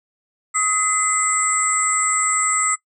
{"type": "tone cluster", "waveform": "sine", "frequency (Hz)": [1270, 2038, 7700, 8610], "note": ["D#6", "C7", "B8", "C9"], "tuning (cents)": [35, -46, -45, 49], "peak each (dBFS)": [-21, -24, -20, -26], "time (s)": [0.54, 2.76], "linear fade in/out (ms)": 20, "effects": ["noise-tail reverb RT60 0.1 s tail -20 dB re dry"]}